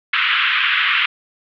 white band-pass noise, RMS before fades -17 dBFS, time 0.13-1.06 s, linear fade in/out 5 ms, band 1200 to 3200 Hz, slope 48 dB/octave, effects none

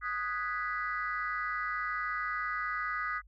sine chord, G# minor seventh, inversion second, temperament equal, 1244.5 / 1480 / 1661.2 / 1975.5 Hz, D#6 / F#6 / G#6 / B6, 0 / 0 / 0 / 0 cents, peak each -34 / -38 / -40 / -37 dBFS, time 0.01-3.22 s, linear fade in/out 50 ms, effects tanh soft clip ceiling -23 dBFS + added 50 Hz sine -55 dBFS peak until 3.27 s

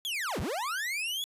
40% pulse linear two-way sweep, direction down then up, 3456 to 46.86 to 3456 Hz, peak -30 dBFS, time 0.05-1.24 s, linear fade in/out 0 ms, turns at 0.4 s, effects resampled to 32000 Hz

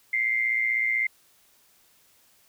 sine tone with amplitude modulation, 2093 Hz, C7, in tune, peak -19 dBFS, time 0.13-1.07 s, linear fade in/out 5 ms, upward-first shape sine, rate 116 Hz, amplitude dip 65%, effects white hiss -61 dBFS RMS until 2.48 s

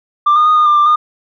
sine tone with pitch steps, 1183 / 1221 / 1236 / 1223 / 1194 / 1184 / 1219 Hz, D6 / D#6 / D#6 / D#6 / D6 / D6 / D#6, +12 / -33 / -12 / -30 / +28 / +14 / -36 cents, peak -5 dBFS, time 0.26-0.96 s, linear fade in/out 10 ms, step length 100 ms, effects tanh soft clip ceiling -5 dBFS

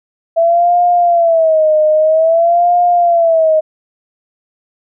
sine tone with vibrato, 659.3 Hz, E5, in tune, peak -7 dBFS, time 0.36-3.61 s, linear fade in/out 20 ms, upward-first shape sine, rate 0.51 Hz, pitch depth 120 cents each way, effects none

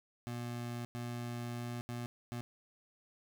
25% pulse tone bursts at uneven times, 120.1 Hz, B2, 48 cents flat, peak -35 dBFS, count 4, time 0.27-0.85 / 0.95-1.81 / 1.89-2.06 / 2.32-2.41 s, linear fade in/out 0 ms, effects none

